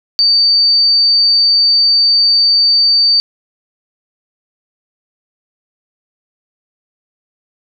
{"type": "tone", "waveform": "sine", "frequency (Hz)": 4601, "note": "D8", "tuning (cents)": -36, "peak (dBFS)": -7, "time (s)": [0.19, 3.2], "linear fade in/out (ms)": 0, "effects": []}